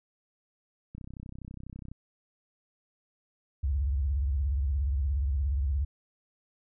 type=click train; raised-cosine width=5 ms; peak=-30 dBFS; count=32; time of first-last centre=0.95-1.916 s; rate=32.1 Hz
type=tone with vibrato; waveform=sine; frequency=68.9 Hz; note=C#2; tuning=10 cents flat; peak=-25 dBFS; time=3.63-5.85 s; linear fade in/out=10 ms; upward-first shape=triangle; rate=17 Hz; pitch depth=260 cents each way
effects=none